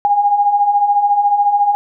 sine beating tone pair, 805 / 819 Hz, G5 / G#5, +46 / -24 cents, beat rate 14 Hz, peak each -18 / -11 dBFS, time 0.05-1.75 s, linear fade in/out 0 ms, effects none

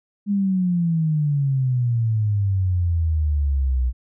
sine exponential sweep, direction down, 206.2 to 60.7 Hz, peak -17 dBFS, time 0.26-3.93 s, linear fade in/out 50 ms, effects none

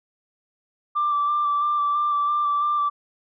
sine tone with vibrato, 1174.7 Hz, D6, in tune, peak -18 dBFS, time 0.95-2.9 s, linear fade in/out 20 ms, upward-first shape square, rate 3 Hz, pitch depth 16 cents each way, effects tanh soft clip ceiling -15 dBFS

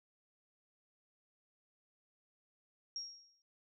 sine tone with exponential decay, 5588 Hz, F8, in tune, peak -37 dBFS, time 2.96-3.42 s, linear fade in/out 1 ms, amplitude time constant 100 ms, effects none

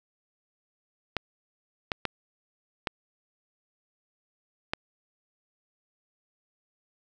clicks, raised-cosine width 0.3 ms, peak -11 dBFS, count 5, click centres 1.167 / 1.918 / 2.053 / 2.872 / 4.735 s, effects none

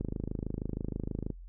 click train, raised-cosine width 3 ms, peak -21 dBFS, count 35, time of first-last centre 0.01-1.303 s, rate 26.3 Hz, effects noise-tail reverb RT60 0.1 s tail -22 dB re dry + added 43 Hz sine -44 dBFS peak until 1.48 s

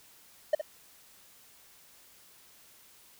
triangle tone with echo, 611 Hz, D#5, 32 cents flat, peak -18 dBFS, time 0.53-0.55 s, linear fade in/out 5 ms, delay 64 ms, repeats 1, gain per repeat -10 dB, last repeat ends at 0.614 s, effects white hiss -58 dBFS RMS until 3.19 s

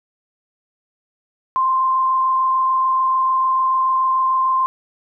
sine tone with frequency modulation, 1046.5 Hz, C6, in tune, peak -14 dBFS, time 1.56-4.66 s, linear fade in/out 0 ms, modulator 26.8 Hz, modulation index 0.45, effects none

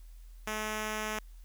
5% pulse tone, 215.2 Hz, A3, 38 cents flat, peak -22 dBFS, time 0.47-1.19 s, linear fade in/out 2 ms, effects added 41 Hz sine -47 dBFS peak until 1.44 s + white hiss -67 dBFS RMS until 1.44 s

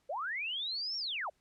sine linear two-way sweep, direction up then down, 493.9 to 5588 to 493.9 Hz, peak -34 dBFS, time 0.09-1.3 s, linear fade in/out 10 ms, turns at 0.97 s, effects pink hiss -75 dBFS RMS until 1.4 s + low-pass 10000 Hz 12 dB/octave

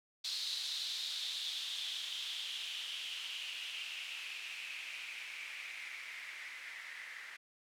violet noise with low-pass filter sweep, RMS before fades -43 dBFS, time 0.24-7.37 s, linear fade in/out 10 ms, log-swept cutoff 4100 to 1900 Hz, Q 5.2, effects none

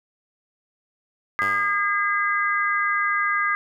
harmonic tone, 406.6 Hz, G#4, 37 cents flat, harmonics 3 / 4 / 5, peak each -23 / -24 / -25 dBFS, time 1.39-3.55 s, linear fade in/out 0 ms
5% pulse tone with exponential decay, 98 Hz, G2, in tune, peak -19 dBFS, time 1.41-2.06 s, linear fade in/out 5 ms, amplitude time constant 140 ms
effects none

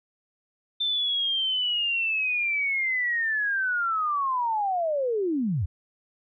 sine linear sweep, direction down, 3574 to 73.42 Hz, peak -23 dBFS, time 0.8-5.66 s, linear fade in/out 10 ms, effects none

